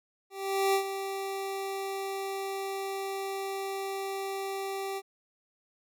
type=tone with ADSR envelope; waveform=25% pulse; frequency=390 Hz; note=G4; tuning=9 cents flat; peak=-19 dBFS; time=0.3-5.02 s; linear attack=440 ms; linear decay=90 ms; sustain=-10 dB; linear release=46 ms; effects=none